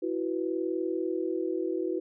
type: chord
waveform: sine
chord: E suspended second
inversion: none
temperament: equal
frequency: 329.6 / 370 / 493.9 Hz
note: E4 / F#4 / B4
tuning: 0 / 0 / 0 cents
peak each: -31 / -31 / -36 dBFS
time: 0.02-2 s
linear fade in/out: 10 ms
effects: none